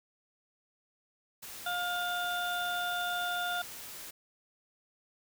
white noise, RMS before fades -45 dBFS, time 1.42-4.11 s, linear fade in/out 10 ms
harmonic tone, 709 Hz, F5, 26 cents sharp, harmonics 1 / 2 / 4 / 5, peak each -35 / -34 / -48 / -39 dBFS, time 1.66-3.62 s, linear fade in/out 5 ms
effects none

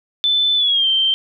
sine tone with pitch glide, 3517 to 3133 Hz, A7 to G7, -1 to -2 cents, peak -13 dBFS, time 0.24-1.14 s, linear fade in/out 0 ms, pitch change -201 cents, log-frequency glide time 0.56-0.87 s, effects none

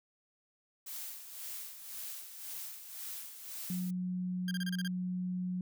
blue noise with tremolo, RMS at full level -42 dBFS, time 0.86-3.91 s, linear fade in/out 10 ms, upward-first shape sine, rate 1.9 Hz, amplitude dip 60%
sine tone, 181.7 Hz, F#3, 31 cents flat, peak -33 dBFS, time 3.7-5.61 s, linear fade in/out 2 ms
20% pulse tone bursts, 1600 Hz, G6, 35 cents sharp, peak -33 dBFS, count 7, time 4.48-4.877 s, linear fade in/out 2 ms, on 31 ms, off 30 ms
effects none

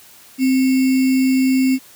sine tone with sample-and-hold, 261.6 Hz, C4, in tune, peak -12 dBFS, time 0.38-1.79 s, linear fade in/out 50 ms, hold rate 2450 Hz, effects white hiss -45 dBFS RMS until 1.95 s + high-pass 60 Hz 12 dB/octave

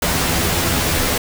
pink noise with comb filter, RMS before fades -18 dBFS, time 0.02-1.18 s, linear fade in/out 5 ms, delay 12 ms, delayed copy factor +0.75, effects none

